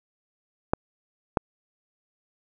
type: clicks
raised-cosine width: 1 ms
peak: -6 dBFS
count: 2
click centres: 0.735 / 1.372 s
effects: none